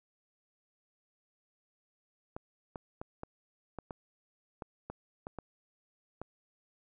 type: clicks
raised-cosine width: 1 ms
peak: -26 dBFS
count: 11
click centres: 2.365 / 2.758 / 3.015 / 3.234 / 3.787 / 3.908 / 4.622 / 4.9 / 5.269 / 5.387 / 6.216 s
effects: none